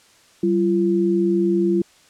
sine tone pair together, 192.3 / 342.6 Hz, G3 / F4, -33 / -33 cents, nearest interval minor seventh, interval 1000 cents, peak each -20 / -17 dBFS, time 0.43-1.82 s, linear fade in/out 5 ms, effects white hiss -53 dBFS RMS until 2.09 s + low-pass 8000 Hz 12 dB/octave

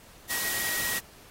sine tone in noise, 1900 Hz, A#6, 33 cents sharp, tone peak -33 dBFS, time 0.29-1 s, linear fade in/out 20 ms, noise white, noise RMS -31 dBFS, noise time 0.29-1 s, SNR -5 dB, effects pink hiss -53 dBFS RMS until 1.3 s + AAC 48 kbps

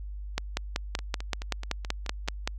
two click trains, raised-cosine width 0.2 ms, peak -10 / -20 dBFS, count 12 / 7, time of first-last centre 0.38-2.475 / 0.99-2.278 s, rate 5.25 / 4.66 Hz, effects added 50 Hz sine -35 dBFS peak until 2.58 s

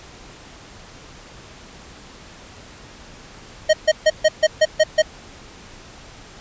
square tone bursts, 624 Hz, D#5, 5 cents sharp, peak -11 dBFS, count 8, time 3.69-5.022 s, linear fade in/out 10 ms, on 44 ms, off 140 ms, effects pink hiss -42 dBFS RMS until 6.4 s + resampled to 16000 Hz

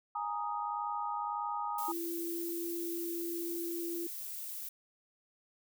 sine chord, Ab suspended second, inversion none, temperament equal, 830.6 / 932.3 / 1244.5 Hz, Ab5 / Bb5 / Eb6, 0 / 0 / 0 cents, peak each -38 dBFS, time 0.15-1.92 s, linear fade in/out 5 ms
violet noise, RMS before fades -42 dBFS, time 1.78-4.69 s, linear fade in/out 5 ms
sine tone with pitch glide, 337.6 to 340.1 Hz, E4 to F4, +41 to -46 cents, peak -36 dBFS, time 1.88-4.07 s, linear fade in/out 5 ms, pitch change +13 cents, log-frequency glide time 2.1-2.48 s
effects none

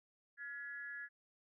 sine tone with amplitude modulation, 1688 Hz, G#6, 28 cents sharp, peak -40 dBFS, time 0.37-1.09 s, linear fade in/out 50 ms, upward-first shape sine, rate 270 Hz, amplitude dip 80%, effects none

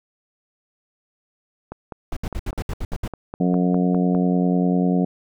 click train, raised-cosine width 1 ms, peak -17 dBFS, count 13, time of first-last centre 1.72-4.149 s, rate 4.94 Hz
brown noise bursts, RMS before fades -25 dBFS, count 9, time 2.12-3.078 s, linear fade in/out 2 ms, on 46 ms, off 68 ms
harmonic tone, 90.1 Hz, F#2, 45 cents flat, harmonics 2 / 3 / 4 / 5 / 6 / 7 / 8, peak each -18 / -22 / -30 / -28 / -34 / -32 / -31 dBFS, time 3.4-5.05 s, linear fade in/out 5 ms
effects none

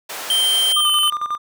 pink high-pass noise, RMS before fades -30 dBFS, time 0.09-0.73 s, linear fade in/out 10 ms, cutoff 610 Hz, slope 12 dB/octave
square tone with pitch glide, 3136 to 3054 Hz, G7 to G7, 0 to -46 cents, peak -15 dBFS, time 0.3-1.1 s, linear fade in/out 2 ms, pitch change -46 cents, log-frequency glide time 0.81-0.87 s
triangle tone with tremolo, 1200 Hz, D6, 37 cents sharp, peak -17 dBFS, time 0.76-1.38 s, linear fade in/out 10 ms, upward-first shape square, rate 11 Hz, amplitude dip 70%
effects none

